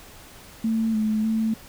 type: tone with pitch steps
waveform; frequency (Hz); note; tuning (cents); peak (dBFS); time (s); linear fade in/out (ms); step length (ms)
sine; 223.6 / 216.1 / 221.7; A3 / A3 / A3; +28 / -31 / +13; -20; 0.64-1.54; 5; 300
effects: pink hiss -46 dBFS RMS until 1.68 s